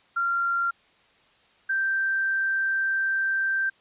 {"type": "tone pair in turn", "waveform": "sine", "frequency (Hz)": [1382, 1567], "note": ["F6", "G6"], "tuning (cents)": [-19, -1], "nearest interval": "major second", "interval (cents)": 218, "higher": "second", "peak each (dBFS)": -22, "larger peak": "neither", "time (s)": [[0.16, 0.71], [1.69, 3.7]], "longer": "second", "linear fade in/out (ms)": 10, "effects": ["white hiss -60 dBFS RMS until 3.8 s", "resampled to 8000 Hz"]}